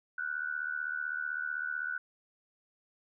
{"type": "tone with amplitude modulation", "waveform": "sine", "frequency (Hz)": 1480, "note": "F#6", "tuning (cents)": 0, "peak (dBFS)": -29, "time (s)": [0.18, 1.98], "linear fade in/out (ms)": 5, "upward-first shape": "sine", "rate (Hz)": 75.8, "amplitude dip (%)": 85, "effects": []}